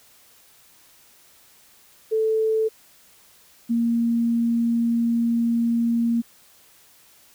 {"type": "tone pair in turn", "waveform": "sine", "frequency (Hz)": [440, 233.1], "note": ["A4", "A#3"], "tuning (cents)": [0, 0], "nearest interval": "major seventh", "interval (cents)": 1100, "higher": "first", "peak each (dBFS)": -18, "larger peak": "neither", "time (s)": [[2.11, 2.69], [3.69, 6.22]], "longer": "second", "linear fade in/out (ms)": 20, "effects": ["white hiss -54 dBFS RMS until 7.34 s"]}